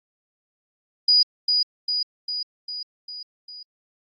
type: tone with echo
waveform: sine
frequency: 4913 Hz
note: D#8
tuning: 23 cents flat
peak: -13 dBFS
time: 1.08-1.23 s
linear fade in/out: 5 ms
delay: 400 ms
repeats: 6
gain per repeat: -4 dB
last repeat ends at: 3.63 s
effects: AAC 32 kbps